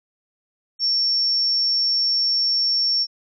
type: tone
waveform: sine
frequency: 5460 Hz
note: F8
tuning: 40 cents flat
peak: -17 dBFS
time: 0.79-3.07 s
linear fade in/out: 50 ms
effects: none